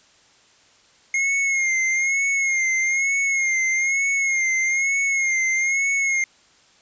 square tone with vibrato, 2144 Hz, C7, 42 cents sharp, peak -19 dBFS, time 1.14-6.24 s, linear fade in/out 2 ms, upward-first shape sine, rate 1.1 Hz, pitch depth 53 cents each way, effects white hiss -55 dBFS RMS until 6.81 s + resampled to 16000 Hz

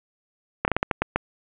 slowing click train, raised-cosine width 0.5 ms, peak -5 dBFS, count 8, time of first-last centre 0.65-1.16 s, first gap 29 ms, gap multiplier 1.3, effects resampled to 8000 Hz + 7-bit

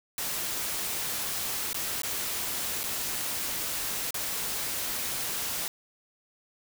white noise with dropouts, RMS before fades -32 dBFS, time 0.18-5.68 s, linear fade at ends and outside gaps 1 ms, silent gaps 1.731-1.744 / 2.019-2.033 / 2.833-2.838 / 4.107-4.143 s, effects none

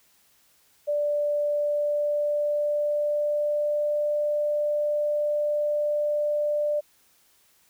sine tone with pitch glide, 587.3 to 592.8 Hz, D5 to D5, 0 to +16 cents, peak -22 dBFS, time 0.87-6.81 s, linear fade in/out 20 ms, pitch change +16 cents, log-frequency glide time 1.4-4.01 s, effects white hiss -62 dBFS RMS until 7.69 s

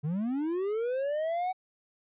triangle linear sweep, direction up, 139.4 to 755 Hz, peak -26 dBFS, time 0.03-1.53 s, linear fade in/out 20 ms, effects resampled to 8000 Hz

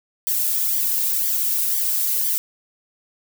violet noise with flanger, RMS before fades -21 dBFS, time 0.27-2.38 s, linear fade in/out 0 ms, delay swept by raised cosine 0.74 to 2.04 ms, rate 2 Hz, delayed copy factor -0.7, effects none

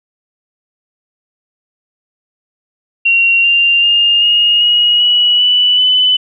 sine tone with pitch steps, 2750 / 2785 / 2821 / 2857 / 2893 / 2930 / 2968 / 3006 Hz, F7 / F7 / F7 / F7 / F#7 / F#7 / F#7 / F#7, -27 / -5 / +17 / +39 / -40 / -18 / +5 / +27 cents, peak -7 dBFS, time 3.05-6.17 s, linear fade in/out 10 ms, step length 390 ms, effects none

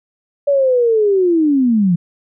sine linear sweep, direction down, 576 to 164.81 Hz, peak -10 dBFS, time 0.47-1.96 s, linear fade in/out 10 ms, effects none

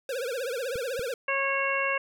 square tone with vibrato, 504 Hz, B4, 35 cents sharp, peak -30 dBFS, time 0.09-1.14 s, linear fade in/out 2 ms, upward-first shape triangle, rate 16 Hz, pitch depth 200 cents each way
clicks, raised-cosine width 5 ms, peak -29 dBFS, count 2, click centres 0.757 / 0.994 s
harmonic tone, 548 Hz, C#5, 20 cents flat, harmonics 1 / 2 / 3 / 4 / 5, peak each -31 / -31 / -31 / -31 / -31 dBFS, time 1.28-1.98 s, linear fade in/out 5 ms
effects none

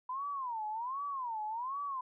sine tone with vibrato, 987.8 Hz, B5, in tune, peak -35 dBFS, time 0.09-2.01 s, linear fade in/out 5 ms, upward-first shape sine, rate 1.3 Hz, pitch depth 260 cents each way, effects none

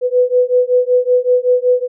sine beating tone pair, 495.1 / 500.4 Hz, B4 / B4, +4 / +23 cents, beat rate 5.3 Hz, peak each -13 dBFS, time 0.01-1.88 s, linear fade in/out 50 ms, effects none

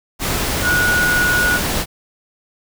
sine tone in noise, 1457 Hz, F#6, 27 cents flat, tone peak -14 dBFS, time 0.62-1.6 s, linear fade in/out 50 ms, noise pink, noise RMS -20 dBFS, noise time 0.19-1.86 s, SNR +3 dB, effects none

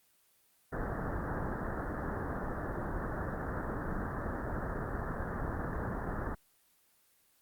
pink low-pass noise, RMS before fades -36 dBFS, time 0.72-6.35 s, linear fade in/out 10 ms, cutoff 1800 Hz, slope 96 dB/octave, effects white hiss -69 dBFS RMS until 7.41 s + Opus 24 kbps

